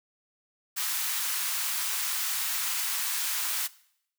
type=high-pass noise; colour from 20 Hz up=white; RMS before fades=-30 dBFS; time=0.76-3.68 s; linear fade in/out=20 ms; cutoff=950 Hz; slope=24 dB/octave; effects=noise-tail reverb RT60 0.7 s tail -20 dB re dry